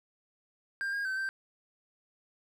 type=tone with pitch steps; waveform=triangle; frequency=1594 / 1625 / 1538 / 1564 Hz; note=G6 / G#6 / G6 / G6; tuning=+28 / -38 / -33 / -4 cents; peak=-29 dBFS; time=0.81-1.29 s; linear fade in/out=0 ms; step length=120 ms; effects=none